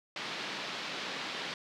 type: band-pass noise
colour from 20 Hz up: white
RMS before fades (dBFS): -39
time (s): 0.16-1.54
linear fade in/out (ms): 2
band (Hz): 150 to 4200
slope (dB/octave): 24
effects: none